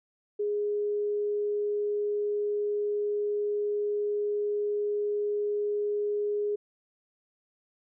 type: tone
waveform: sine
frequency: 414.3 Hz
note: G#4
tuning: 4 cents flat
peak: -26 dBFS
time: 0.39-6.56 s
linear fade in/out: 10 ms
effects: none